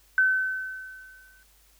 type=tone with exponential decay; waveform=sine; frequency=1525 Hz; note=G6; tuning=48 cents flat; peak=-16 dBFS; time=0.18-1.43 s; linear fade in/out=1 ms; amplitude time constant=270 ms; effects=added 50 Hz sine -61 dBFS peak until 1.79 s + white hiss -61 dBFS RMS until 1.79 s